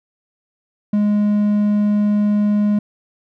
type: tone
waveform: triangle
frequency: 207.7 Hz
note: G#3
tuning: in tune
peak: -11 dBFS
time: 0.93-2.79 s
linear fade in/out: 5 ms
effects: none